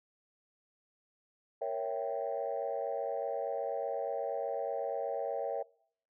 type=chord; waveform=sine; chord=A# diminished seventh; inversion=none; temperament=equal; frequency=466.2 / 554.4 / 659.3 / 784 Hz; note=A#4 / C#5 / E5 / G5; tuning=0 / 0 / 0 / 0 cents; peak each=-38 / -36 / -37 / -39 dBFS; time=1.61-5.63 s; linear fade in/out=10 ms; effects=noise-tail reverb RT60 0.6 s tail -23 dB re dry + tanh soft clip ceiling -24 dBFS